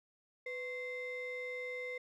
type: ring-modulated tone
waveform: triangle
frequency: 790 Hz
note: G5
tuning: 13 cents sharp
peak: -34 dBFS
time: 0.46-1.98 s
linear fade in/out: 5 ms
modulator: 1290 Hz
effects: none